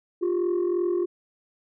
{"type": "tone pair together", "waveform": "sine", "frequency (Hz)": [350.7, 393.6], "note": ["F4", "G4"], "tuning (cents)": [7, 7], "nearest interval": "major second", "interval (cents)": 200, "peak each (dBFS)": [-21, -26], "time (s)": [0.21, 1.06], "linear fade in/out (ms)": 20, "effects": ["tanh soft clip ceiling -19 dBFS"]}